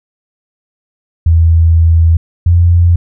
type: tone pair in turn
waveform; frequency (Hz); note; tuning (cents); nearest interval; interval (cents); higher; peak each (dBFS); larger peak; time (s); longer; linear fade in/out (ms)
sine; 82.41 / 86.38; E2 / F2; 0 / -18; minor second; 82; second; -4; neither; 1.26-2.17 / 2.46-2.96; first; 5
effects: none